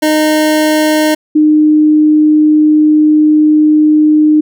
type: tone pair in turn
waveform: 25% pulse / sine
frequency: 307.9 / 305.1 Hz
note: D#4 / D#4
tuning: -18 / -34 cents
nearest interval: unison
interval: 16 cents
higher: first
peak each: -4 dBFS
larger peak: neither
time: 0.02-1.15 / 1.35-4.41 s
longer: second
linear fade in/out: 10 ms
effects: none